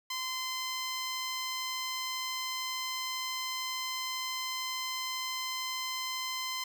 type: tone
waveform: 10% pulse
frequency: 1033 Hz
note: C6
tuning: 22 cents flat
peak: -25 dBFS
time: 0.1-6.64 s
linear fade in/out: 5 ms
effects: 11-bit